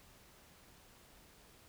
silence, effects pink hiss -62 dBFS RMS until 1.68 s

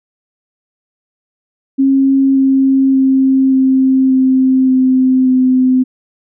sine tone with pitch steps, 270.4 / 268.1 / 265.8 / 263.5 / 261.2 / 258.9 / 256.7 Hz, C#4 / C4 / C4 / C4 / C4 / C4 / C4, -43 / +42 / +27 / +12 / -3 / -18 / -33 cents, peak -7 dBFS, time 1.78-5.84 s, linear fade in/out 20 ms, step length 580 ms, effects none

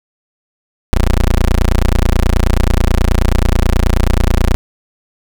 20% pulse tone, 29.33 Hz, A#0, 12 cents sharp, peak -4 dBFS, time 0.93-4.55 s, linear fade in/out 0 ms, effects none

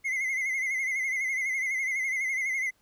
triangle tone with vibrato, 2093 Hz, C7, in tune, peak -25 dBFS, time 0.04-2.71 s, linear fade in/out 20 ms, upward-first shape sine, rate 12 Hz, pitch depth 70 cents each way, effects pink hiss -68 dBFS RMS until 2.81 s

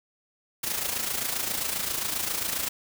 white noise with amplitude modulation, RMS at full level -27 dBFS, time 0.63-2.69 s, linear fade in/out 10 ms, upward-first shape sine, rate 27.5 Hz, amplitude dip 60%, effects none

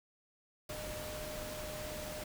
sine tone in noise, 610 Hz, D#5, 34 cents flat, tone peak -44 dBFS, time 0.69-2.24 s, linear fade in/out 5 ms, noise pink, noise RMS -44 dBFS, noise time 0.69-2.24 s, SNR -3 dB, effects none

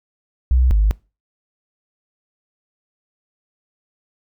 sine tone pair in turn, 62.9 / 51.61 Hz, B1 / G#1, +32 / -10 cents, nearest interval minor third, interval 342 cents, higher first, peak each -10 dBFS, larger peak neither, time 0.51-0.71 / 0.71-0.91 s, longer neither, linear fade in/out 0 ms, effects noise-tail reverb RT60 0.3 s tail -24 dB re dry + tanh soft clip ceiling -7 dBFS

